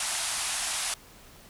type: band-pass noise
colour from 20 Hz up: white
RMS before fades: -31 dBFS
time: 0-0.94 s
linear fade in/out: 2 ms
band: 620 to 11000 Hz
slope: 96 dB/octave
effects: pink hiss -52 dBFS RMS until 1.49 s